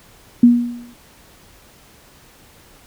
sine tone with exponential decay, 240 Hz, B3, 49 cents flat, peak -3 dBFS, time 0.43-0.94 s, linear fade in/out 5 ms, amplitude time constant 110 ms, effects pink hiss -48 dBFS RMS until 2.86 s

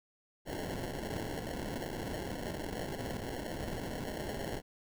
violet noise with sample-and-hold, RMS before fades -39 dBFS, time 0.45-4.62 s, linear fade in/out 50 ms, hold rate 1225 Hz, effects none

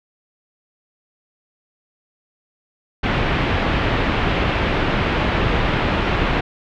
pink low-pass noise, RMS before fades -19 dBFS, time 3.03-6.41 s, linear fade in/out 10 ms, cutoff 3100 Hz, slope 24 dB/octave, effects none

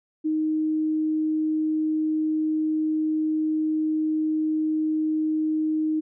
sine tone, 311.5 Hz, D#4, 2 cents sharp, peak -21 dBFS, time 0.24-6.01 s, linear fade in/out 20 ms, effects none

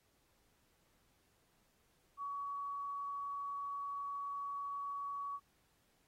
sine tone, 1128 Hz, C#6, 30 cents sharp, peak -39 dBFS, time 2.17-5.4 s, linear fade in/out 50 ms, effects pink hiss -75 dBFS RMS until 6.07 s + AAC 48 kbps

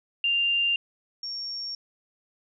sine tone pair in turn, 2791 / 5516 Hz, F7 / F8, -2 / -22 cents, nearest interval octave, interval 1180 cents, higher second, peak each -21 / -31 dBFS, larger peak first, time 0.24-0.76 / 1.23-1.75 s, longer neither, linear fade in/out 2 ms, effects none

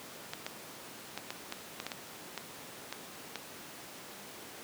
clicks, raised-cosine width 0.2 ms, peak -19 dBFS, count 11, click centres 0.335 / 0.465 / 1.176 / 1.305 / 1.524 / 1.801 / 1.866 / 1.918 / 2.377 / 2.926 / 3.357 s, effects pink hiss -47 dBFS RMS until 4.63 s + high-pass 200 Hz 12 dB/octave

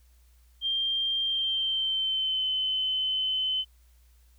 sine tone with pitch glide, 3180 to 3049 Hz, G7 to G7, +24 to -49 cents, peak -25 dBFS, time 0.61-3.65 s, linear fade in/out 50 ms, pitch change -73 cents, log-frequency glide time 1.23-2.47 s, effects added 60 Hz sine -56 dBFS peak until 4.38 s + white hiss -68 dBFS RMS until 4.38 s

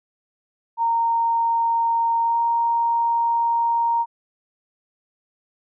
sine tone with pitch glide, 924 to 931.5 Hz, A#5 to A#5, -16 to -2 cents, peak -17 dBFS, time 0.77-4.06 s, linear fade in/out 50 ms, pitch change +14 cents, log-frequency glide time 2.23-2.38 s, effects none

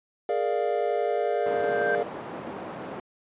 triangle chord, Bb dominant seventh, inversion third, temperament equal with one note detuned, 415.3 / 466.2 / 592.1 / 698.5 Hz, Ab4 / Bb4 / D5 / F5, 0 / 0 / +14 / 0 cents, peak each -27 dBFS, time 0.29-2.03 s, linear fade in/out 2 ms
sine tone with exponential growth, 1568 Hz, G6, in tune, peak -24 dBFS, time 0.89-1.95 s, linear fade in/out 0 ms, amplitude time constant 230 ms
white band-pass noise, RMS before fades -37 dBFS, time 1.46-3 s, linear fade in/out 2 ms, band 170 to 730 Hz, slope 12 dB/octave
effects resampled to 8000 Hz

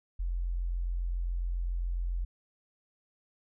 sine tone, 43.65 Hz, F1, in tune, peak -29 dBFS, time 0.19-2.25 s, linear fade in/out 10 ms, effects none

